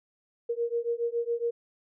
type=beating tone pair; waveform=sine; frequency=466.2 / 473.4 Hz; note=A#4 / A#4; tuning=0 / +27 cents; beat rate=7.2 Hz; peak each=-30 dBFS; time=0.49-1.51 s; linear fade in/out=10 ms; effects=none